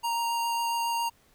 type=tone with vibrato; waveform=square; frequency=932.3 Hz; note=A#5; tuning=in tune; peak=-27 dBFS; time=0.03-1.1 s; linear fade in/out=20 ms; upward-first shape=sine; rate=7.3 Hz; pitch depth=8 cents each way; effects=pink hiss -63 dBFS RMS until 1.34 s